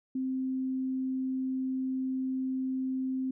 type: tone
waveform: sine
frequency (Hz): 261.1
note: C4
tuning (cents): -3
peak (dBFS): -29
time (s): 0.15-3.31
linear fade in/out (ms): 5
effects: none